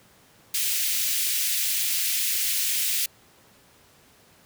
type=high-pass noise; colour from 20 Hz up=white; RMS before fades=-25 dBFS; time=0.54-3.06 s; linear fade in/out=5 ms; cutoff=2100 Hz; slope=24 dB/octave; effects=pink hiss -56 dBFS RMS until 4.45 s + high-pass 80 Hz 12 dB/octave